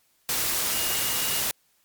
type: tone in noise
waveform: sine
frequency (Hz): 2855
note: F7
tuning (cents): +37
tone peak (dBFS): -34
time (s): 0.73-1.4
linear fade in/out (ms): 0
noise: white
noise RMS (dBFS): -26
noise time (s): 0.29-1.51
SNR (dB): -11
effects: white hiss -66 dBFS RMS until 1.84 s + MP3 96 kbps